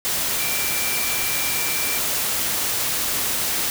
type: tone in noise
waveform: sine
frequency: 2349 Hz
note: D7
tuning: in tune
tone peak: -29 dBFS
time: 0.4-1.98 s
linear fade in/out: 0 ms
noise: white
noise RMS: -23 dBFS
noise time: 0.05-3.7 s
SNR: -9 dB
effects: none